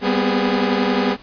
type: tone cluster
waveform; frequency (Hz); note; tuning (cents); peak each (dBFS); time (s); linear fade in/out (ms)
sawtooth; 196.5 / 243.7 / 254.9 / 413.1; G3 / B3 / C4 / G#4; +4 / -23 / -45 / -9; -18; 0.01-1.17; 50
effects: pink hiss -44 dBFS RMS until 1.22 s + resampled to 11025 Hz